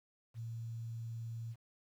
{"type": "tone", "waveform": "sine", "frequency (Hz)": 114.9, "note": "A#2", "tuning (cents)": -25, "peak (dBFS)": -40, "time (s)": [0.34, 1.56], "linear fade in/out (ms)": 50, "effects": ["11-bit"]}